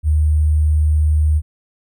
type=tone with sample-and-hold; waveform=sine; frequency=76.4 Hz; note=D#2; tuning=31 cents flat; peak=-11 dBFS; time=0.03-1.42 s; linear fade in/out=50 ms; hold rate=8820 Hz; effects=none